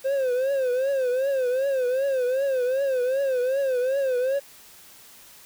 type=tone with vibrato; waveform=triangle; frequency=523.3 Hz; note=C5; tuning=in tune; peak=-19 dBFS; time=0.04-4.4 s; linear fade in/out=20 ms; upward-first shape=triangle; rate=2.6 Hz; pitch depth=130 cents each way; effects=white hiss -49 dBFS RMS until 5.45 s